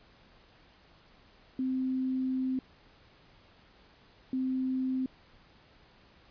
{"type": "tone pair in turn", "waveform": "sine", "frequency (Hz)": [259.8, 259.8], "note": ["C4", "C4"], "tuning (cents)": [-12, -12], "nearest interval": "unison", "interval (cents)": 0, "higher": "neither", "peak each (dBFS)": -28, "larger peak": "neither", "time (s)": [[1.59, 2.59], [4.33, 5.06]], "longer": "first", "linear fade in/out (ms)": 2, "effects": ["pink hiss -60 dBFS RMS until 6.3 s", "resampled to 11025 Hz"]}